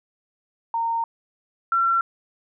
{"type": "tone pair in turn", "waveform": "sine", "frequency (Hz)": [920, 1357.9], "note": ["A#5", "F6"], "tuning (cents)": [-23, -49], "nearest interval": "perfect fifth", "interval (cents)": 674, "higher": "second", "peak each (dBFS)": [-21, -17], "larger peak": "second", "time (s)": [[0.74, 1.04], [1.72, 2.01]], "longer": "first", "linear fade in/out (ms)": 2, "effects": []}